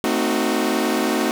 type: chord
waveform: sawtooth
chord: A diminished seventh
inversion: none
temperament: equal with one note detuned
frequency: 224.2 / 261.6 / 311.1 / 370 Hz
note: A3 / C4 / Eb4 / Gb4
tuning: +33 / 0 / 0 / 0 cents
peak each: -20 dBFS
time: 0.04-1.31 s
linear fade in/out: 0 ms
effects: none